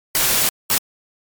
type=noise bursts at uneven times; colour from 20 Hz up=white; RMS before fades=-17 dBFS; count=2; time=0.15-0.49 / 0.7-0.78 s; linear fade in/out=0 ms; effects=MP3 96 kbps